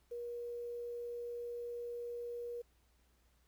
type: tone with quantisation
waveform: sine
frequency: 477.4 Hz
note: A#4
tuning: 41 cents sharp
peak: -40 dBFS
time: 0.11-2.62 s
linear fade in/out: 10 ms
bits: 11
effects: added 60 Hz sine -70 dBFS peak until 3.47 s + pink hiss -75 dBFS RMS until 3.47 s